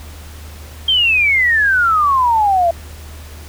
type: exponential sweep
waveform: sine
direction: down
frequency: 3209 to 662 Hz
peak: -10 dBFS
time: 0.88-2.71 s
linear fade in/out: 5 ms
effects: added 76 Hz sine -32 dBFS peak until 3.48 s + pink hiss -39 dBFS RMS until 3.48 s